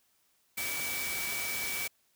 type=tone in noise; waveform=sine; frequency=2291 Hz; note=D7; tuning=44 cents flat; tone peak=-36 dBFS; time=0.57-1.88 s; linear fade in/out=10 ms; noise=white; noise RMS=-36 dBFS; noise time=0.57-1.88 s; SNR=-3 dB; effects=white hiss -71 dBFS RMS until 2.15 s